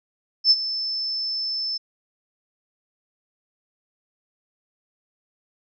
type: tone with ADSR envelope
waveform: sine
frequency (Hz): 5274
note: E8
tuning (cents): 0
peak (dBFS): -10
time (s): 0.44-1.78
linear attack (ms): 67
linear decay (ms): 41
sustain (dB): -14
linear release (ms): 14
effects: none